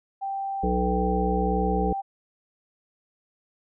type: tone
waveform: sine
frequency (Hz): 784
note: G5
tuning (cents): 0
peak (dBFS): -27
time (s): 0.21-2.02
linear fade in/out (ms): 20
type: harmonic tone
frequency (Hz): 61.74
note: B1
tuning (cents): 0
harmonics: 1 / 3 / 5 / 7 / 8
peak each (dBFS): -27 / -27 / -32 / -28 / -32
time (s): 0.63-1.93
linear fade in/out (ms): 5
effects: none